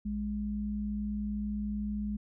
sine tone pair together, 58.94 / 207.7 Hz, A#1 / G#3, +20 / 0 cents, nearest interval octave + minor seventh, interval 2180 cents, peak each -38 / -32 dBFS, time 0.05-2.17 s, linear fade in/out 10 ms, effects none

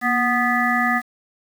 harmonic tone with a mistuned harmonic, 246.5 Hz, B3, 3 cents flat, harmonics 1 / 3 / 5 / 7 / 8, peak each -23 / -23 / -23 / -23 / -23 dBFS, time 0.01-1.02 s, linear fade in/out 50 ms, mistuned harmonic 1, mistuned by -54 cents, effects 7-bit

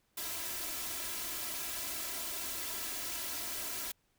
white noise with comb filter, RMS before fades -39 dBFS, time 0.17-3.92 s, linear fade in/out 5 ms, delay 3 ms, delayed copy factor +0.75, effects pink hiss -75 dBFS RMS until 4.18 s

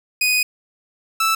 sawtooth tone pair in turn, 2489 / 1318.5 Hz, D#7 / E6, 0 / 0 cents, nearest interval major seventh, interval 1100 cents, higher first, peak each -12 dBFS, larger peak neither, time 0.21-0.43 / 1.2-1.35 s, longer first, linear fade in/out 5 ms, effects none

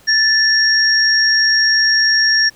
sine tone pair together, 1754 / 5569 Hz, A6 / F8, -6 / -6 cents, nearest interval octave + minor sixth, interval 2000 cents, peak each -13 dBFS, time 0.07-2.5 s, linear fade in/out 20 ms, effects pink hiss -48 dBFS RMS until 2.55 s

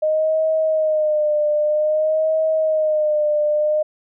sine tone with vibrato, 616 Hz, D#5, 17 cents flat, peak -15 dBFS, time 0.02-3.83 s, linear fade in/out 10 ms, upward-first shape sine, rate 0.52 Hz, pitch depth 50 cents each way, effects none

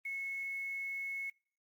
sine tone with quantisation, 2191 Hz, C#7, 21 cents flat, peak -37 dBFS, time 0.05-1.3 s, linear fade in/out 5 ms, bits 10, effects noise-tail reverb RT60 0.5 s tail -26 dB re dry + Opus 24 kbps

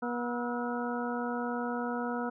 harmonic tone with a mistuned harmonic, 241.5 Hz, B3, 39 cents flat, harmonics 1 / 2 / 3 / 4 / 5 / 6, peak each -34 / -37 / -39 / -40 / -41 / -42 dBFS, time 0.02-2.3 s, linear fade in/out 10 ms, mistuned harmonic 5, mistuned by +120 cents, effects none

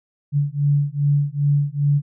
sine beating tone pair, 142.7 / 145.2 Hz, D3 / D3, -49 / -19 cents, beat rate 2.5 Hz, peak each -19 dBFS, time 0.32-2.02 s, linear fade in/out 50 ms, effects none

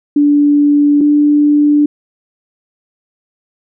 sine tone pair in turn, 290.8 / 294.2 Hz, D4 / D4, -17 / +3 cents, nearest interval unison, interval 20 cents, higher second, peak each -6 dBFS, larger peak neither, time 0.16-1.01 / 1.01-1.86 s, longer neither, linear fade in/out 5 ms, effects none

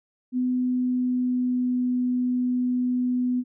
sine tone with pitch glide, 251.5 to 249.2 Hz, B3 to B3, +32 to +16 cents, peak -21 dBFS, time 0.32-3.44 s, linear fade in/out 50 ms, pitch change -16 cents, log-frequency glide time 0.51-1.79 s, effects none

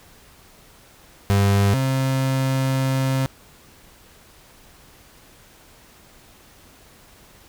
35% pulse tone pair in turn, 99.8 / 132.93 Hz, G2 / C3, +32 / +28 cents, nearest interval perfect fourth, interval 496 cents, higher second, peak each -13 / -17 dBFS, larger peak first, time 1.3-1.74 / 1.74-3.26 s, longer second, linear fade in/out 0 ms, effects pink hiss -50 dBFS RMS until 7.48 s

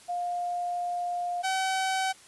sine / sawtooth tone pair in turn, 706 / 761.2 Hz, F5 / F#5, +19 / +49 cents, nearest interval minor second, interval 130 cents, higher second, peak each -28 / -22 dBFS, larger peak second, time 0.08-1.43 / 1.43-2.13 s, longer first, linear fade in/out 20 ms, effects white hiss -53 dBFS RMS until 2.27 s + resampled to 24000 Hz

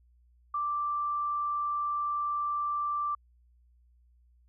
sine tone, 1174.7 Hz, D6, in tune, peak -28 dBFS, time 0.54-3.15 s, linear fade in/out 5 ms, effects added 60 Hz sine -60 dBFS peak until 4.48 s

